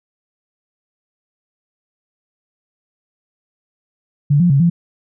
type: tone with pitch steps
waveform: sine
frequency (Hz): 144.4 / 175.6 / 138.2 / 171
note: D3 / F3 / C#3 / F3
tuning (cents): -29 / +10 / -5 / -36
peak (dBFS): -9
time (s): 4.3-4.7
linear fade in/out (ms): 10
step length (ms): 100
effects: none